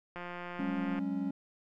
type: click train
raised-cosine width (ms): 0.5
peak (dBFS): -27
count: 147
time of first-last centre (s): 0.16-0.99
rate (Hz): 176
type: chord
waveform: triangle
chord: F# suspended second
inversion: none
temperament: equal with one note detuned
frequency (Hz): 185 / 205.5 / 277.2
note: F#3 / G#3 / C#4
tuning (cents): 0 / -18 / 0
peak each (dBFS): -36 / -35 / -32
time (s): 0.59-1.31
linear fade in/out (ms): 5
effects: none